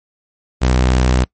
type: tone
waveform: sawtooth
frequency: 63 Hz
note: B1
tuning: 35 cents sharp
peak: -7 dBFS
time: 0.61-1.25 s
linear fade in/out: 20 ms
effects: noise-tail reverb RT60 0.1 s tail -24 dB re dry + MP3 32 kbps